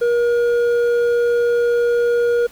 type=tone with hard clipping; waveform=sine; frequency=476.2 Hz; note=A#4; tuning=37 cents sharp; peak=-15 dBFS; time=0.01-2.47 s; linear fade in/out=10 ms; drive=5 dB; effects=pink hiss -45 dBFS RMS until 2.51 s